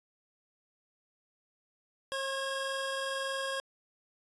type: tone pair together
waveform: 25% pulse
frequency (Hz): 539 / 1638.7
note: C#5 / G#6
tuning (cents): -49 / -24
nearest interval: octave + perfect fifth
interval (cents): 1925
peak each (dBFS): -31 / -33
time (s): 2.12-3.6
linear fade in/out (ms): 0
effects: resampled to 22050 Hz